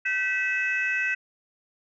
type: tone cluster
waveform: sine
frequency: 1533 / 1960 / 2596 Hz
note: G6 / B6 / E7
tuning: -39 / -14 / -27 cents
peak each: -27 dBFS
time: 0.05-1.15 s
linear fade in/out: 10 ms
effects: tanh soft clip ceiling -16 dBFS